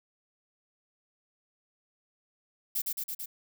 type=noise with echo; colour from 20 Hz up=violet; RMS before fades=-30 dBFS; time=2.75-2.82 s; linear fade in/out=10 ms; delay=110 ms; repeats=4; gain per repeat=-2 dB; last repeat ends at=3.26 s; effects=none

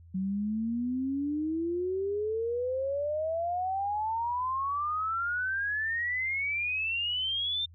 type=exponential sweep; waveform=sine; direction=up; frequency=185 to 3629 Hz; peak=-28 dBFS; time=0.14-7.66 s; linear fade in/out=10 ms; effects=added 84 Hz sine -50 dBFS peak until 7.74 s

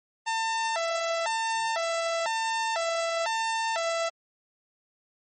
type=tone with vibrato; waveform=sawtooth; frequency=774 Hz; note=G5; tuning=22 cents flat; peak=-22 dBFS; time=0.26-4.1 s; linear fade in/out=20 ms; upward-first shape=square; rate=1 Hz; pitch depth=260 cents each way; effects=MP3 32 kbps

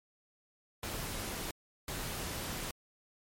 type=noise bursts at uneven times; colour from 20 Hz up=pink; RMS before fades=-39 dBFS; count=2; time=0.83-1.51 / 1.88-2.71 s; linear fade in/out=2 ms; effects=MP3 64 kbps

